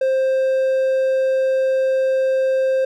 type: tone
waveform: triangle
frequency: 527 Hz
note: C5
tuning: 12 cents sharp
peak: -13 dBFS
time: 0.01-2.85 s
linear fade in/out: 5 ms
effects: none